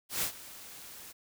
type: noise with ADSR envelope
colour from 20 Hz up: white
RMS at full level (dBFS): -30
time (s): 0.09-1.13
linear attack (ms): 130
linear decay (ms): 95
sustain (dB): -18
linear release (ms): 20
effects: none